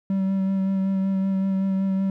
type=tone with vibrato; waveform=triangle; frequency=192.5 Hz; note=G3; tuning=31 cents flat; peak=-18 dBFS; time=0.1-2.1 s; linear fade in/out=2 ms; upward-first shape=sine; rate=5.3 Hz; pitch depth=16 cents each way; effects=none